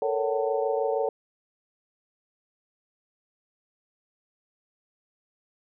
sine tone cluster, 443.2 / 469.5 / 559 / 756 / 895 Hz, A4 / A#4 / C#5 / F#5 / A5, +13 / +12 / +14 / +37 / +29 cents, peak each -27 / -32 / -28 / -32 / -36 dBFS, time 0.02-1.09 s, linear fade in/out 2 ms, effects none

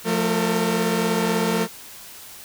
sawtooth tone cluster, 176.4 / 220.2 / 456.6 Hz, F3 / A3 / A#4, +18 / +2 / -36 cents, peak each -20 dBFS, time 0.04-1.68 s, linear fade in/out 50 ms, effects white hiss -41 dBFS RMS until 2.44 s

